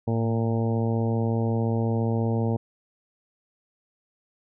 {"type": "harmonic tone with a mistuned harmonic", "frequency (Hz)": 114.4, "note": "A#2", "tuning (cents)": -32, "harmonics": [1, 2, 3, 4, 5, 6, 7, 8], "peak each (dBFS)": [-24, -27, -34, -31, -36, -40, -38, -42], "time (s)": [0.07, 2.57], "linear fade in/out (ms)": 10, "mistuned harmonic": 1, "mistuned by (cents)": -37, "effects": []}